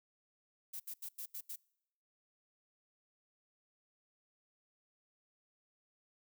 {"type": "noise bursts at uneven times", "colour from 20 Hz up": "violet", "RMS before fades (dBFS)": -44, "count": 6, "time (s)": [[0.73, 0.8], [0.87, 0.94], [1.02, 1.09], [1.18, 1.26], [1.34, 1.41], [1.49, 1.56]], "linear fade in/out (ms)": 10, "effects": ["noise-tail reverb RT60 0.8 s tail -26 dB re dry"]}